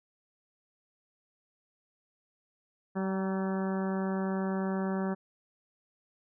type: harmonic tone with a mistuned harmonic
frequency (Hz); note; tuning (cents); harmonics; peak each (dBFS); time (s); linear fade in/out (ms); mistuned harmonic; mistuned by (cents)
191.4; G3; -41; 1 / 2 / 3 / 4 / 5 / 6 / 7 / 8 / 9; -30 / -36 / -40 / -42 / -44 / -46 / -47 / -48 / -49; 2.95-5.15; 20; 5; -31
effects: none